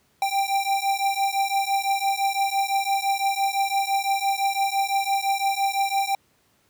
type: beating tone pair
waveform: square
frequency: 784 / 789.9 Hz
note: G5 / G5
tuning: 0 / +13 cents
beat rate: 5.9 Hz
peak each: -25 dBFS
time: 0.22-6.15 s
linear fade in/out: 2 ms
effects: pink hiss -64 dBFS RMS until 6.69 s + high-pass 80 Hz 12 dB/octave